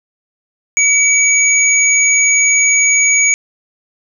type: tone pair together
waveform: sine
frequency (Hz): 2281 / 6710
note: C#7 / G#8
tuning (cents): +49 / +17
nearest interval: octave + perfect fifth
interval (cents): 1868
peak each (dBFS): -11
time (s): 0.77-3.34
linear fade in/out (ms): 0
effects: none